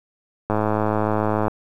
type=click train; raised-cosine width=1 ms; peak=-7 dBFS; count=106; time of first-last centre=0.5-1.481 s; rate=107 Hz; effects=8-bit